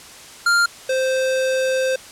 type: tone pair in turn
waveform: square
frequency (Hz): 1396.9 / 522.1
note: F6 / C5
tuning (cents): 0 / -4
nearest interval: octave + perfect fourth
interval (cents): 1704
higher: first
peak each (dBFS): -14 / -18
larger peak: first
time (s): 0.46-0.66 / 0.89-1.96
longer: second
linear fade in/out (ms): 5
effects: white hiss -40 dBFS RMS until 2.11 s + low-pass 9000 Hz 12 dB/octave